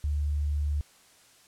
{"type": "tone", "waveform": "sine", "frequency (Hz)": 73.42, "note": "D2", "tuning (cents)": 0, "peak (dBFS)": -25, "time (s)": [0.04, 0.81], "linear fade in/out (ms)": 0, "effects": ["white hiss -58 dBFS RMS until 1.47 s", "low-pass 10000 Hz 12 dB/octave"]}